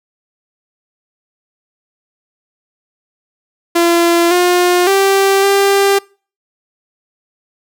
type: tone with pitch steps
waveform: sawtooth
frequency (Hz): 341.3 / 356.3 / 391 / 396.4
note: F4 / F4 / G4 / G4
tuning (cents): -40 / +35 / -4 / +19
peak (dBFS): -5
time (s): 3.75-5.99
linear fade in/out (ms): 10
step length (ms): 560
effects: noise-tail reverb RT60 0.4 s tail -26 dB re dry